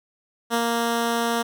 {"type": "tone with ADSR envelope", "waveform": "10% pulse", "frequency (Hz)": 233.1, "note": "A#3", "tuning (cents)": 0, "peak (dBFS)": -11, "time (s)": [0.5, 1.43], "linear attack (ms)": 40, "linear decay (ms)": 67, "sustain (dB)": -2, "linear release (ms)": 14, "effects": []}